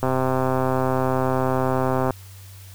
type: click train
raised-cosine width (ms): 1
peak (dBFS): -8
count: 271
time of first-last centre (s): 0.03-2.107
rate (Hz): 130
effects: added 96 Hz sine -40 dBFS peak until 2.74 s + white hiss -48 dBFS RMS until 2.74 s